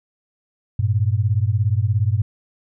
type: beating tone pair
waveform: sine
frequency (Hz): 98 / 115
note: G2 / A#2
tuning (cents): 0 / -23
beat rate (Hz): 17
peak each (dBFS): -18 / -19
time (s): 0.79-2.22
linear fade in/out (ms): 5
effects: none